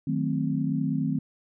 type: chord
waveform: sine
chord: D# diminished seventh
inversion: none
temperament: equal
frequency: 155.56 / 185 / 220 / 261.6 Hz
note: D#3 / F#3 / A3 / C4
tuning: 0 / 0 / 0 / 0 cents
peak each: -28 / -32 / -31 / -28 dBFS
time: 0.07-1.19 s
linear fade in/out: 5 ms
effects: none